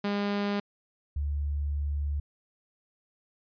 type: tone pair in turn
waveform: sawtooth / sine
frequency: 203 / 72.35 Hz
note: G#3 / D2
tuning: -39 / -25 cents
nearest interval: octave + tritone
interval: 1786 cents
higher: first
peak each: -23 / -27 dBFS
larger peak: first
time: 0.04-0.6 / 1.16-2.2 s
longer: second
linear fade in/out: 5 ms
effects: resampled to 11025 Hz